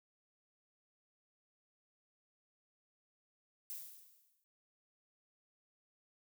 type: noise with exponential decay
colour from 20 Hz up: violet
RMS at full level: -43 dBFS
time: 3.7-4.44 s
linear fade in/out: 0 ms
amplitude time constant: 160 ms
effects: noise-tail reverb RT60 0.4 s tail -24 dB re dry